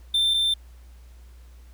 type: tone pair in turn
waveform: triangle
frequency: 3569 / 3569 Hz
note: A7 / A7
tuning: +24 / +24 cents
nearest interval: unison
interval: 0 cents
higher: neither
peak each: -17 / -18 dBFS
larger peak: first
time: 0.14-0.34 / 0.34-0.54 s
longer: neither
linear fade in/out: 5 ms
effects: added 60 Hz sine -44 dBFS peak until 1.73 s + pink hiss -60 dBFS RMS until 1.73 s